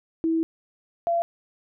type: tone pair in turn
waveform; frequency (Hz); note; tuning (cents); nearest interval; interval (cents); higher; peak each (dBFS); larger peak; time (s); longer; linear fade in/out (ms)
sine; 325.8 / 681.4; E4 / F5; -20 / -43; octave + minor second; 1277; second; -20; neither; 0.24-0.43 / 1.07-1.22; first; 0
effects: none